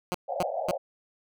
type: tone bursts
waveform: 10% pulse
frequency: 179 Hz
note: F3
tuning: 43 cents sharp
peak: -19 dBFS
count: 3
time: 0.12-0.709 s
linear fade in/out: 0 ms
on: 23 ms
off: 260 ms
type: band-pass noise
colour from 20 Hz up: pink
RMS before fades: -31 dBFS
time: 0.28-0.78 s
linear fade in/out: 20 ms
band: 520 to 780 Hz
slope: 96 dB/octave
effects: none